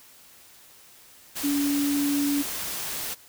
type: tone in noise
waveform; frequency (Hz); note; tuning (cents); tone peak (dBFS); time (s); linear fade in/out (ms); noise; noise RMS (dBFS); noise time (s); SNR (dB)
sine; 285.4; D4; -49; -22; 1.43-2.43; 20; white; -32; 1.35-3.15; +7
effects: white hiss -52 dBFS RMS until 3.28 s